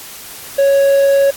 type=tone; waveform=triangle; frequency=554.4 Hz; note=C#5; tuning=in tune; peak=-6 dBFS; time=0.58-1.31 s; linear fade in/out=10 ms; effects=white hiss -32 dBFS RMS until 1.36 s + AAC 64 kbps